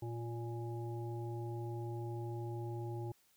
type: harmonic tone with a mistuned harmonic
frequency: 116.54 Hz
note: A#2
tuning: in tune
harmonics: 1 / 3 / 5 / 7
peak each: -40 / -44 / -56 / -50 dBFS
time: 0.02-3.12 s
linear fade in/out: 5 ms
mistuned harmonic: 7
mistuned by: +30 cents
effects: white hiss -71 dBFS RMS until 3.36 s